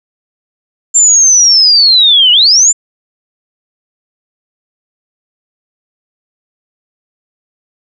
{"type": "linear two-way sweep", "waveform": "sine", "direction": "down then up", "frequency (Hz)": [7330, 2855, 7330], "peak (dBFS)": -3, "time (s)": [0.94, 2.73], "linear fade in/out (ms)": 20, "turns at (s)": 2.32, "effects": []}